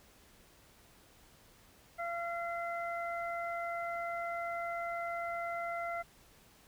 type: harmonic tone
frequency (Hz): 684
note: F5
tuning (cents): -36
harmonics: 1 / 2 / 3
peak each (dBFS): -37 / -41 / -43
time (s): 1.98-6.03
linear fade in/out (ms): 20
effects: pink hiss -62 dBFS RMS until 6.67 s